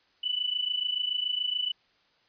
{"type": "tone pair together", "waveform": "sine", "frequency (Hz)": [2960, 2987], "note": ["F#7", "F#7"], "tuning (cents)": [0, 16], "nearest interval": "unison", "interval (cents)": 16, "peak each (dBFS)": [-31, -29], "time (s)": [0.23, 1.72], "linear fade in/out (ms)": 10, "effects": ["white hiss -66 dBFS RMS until 2.28 s", "resampled to 11025 Hz"]}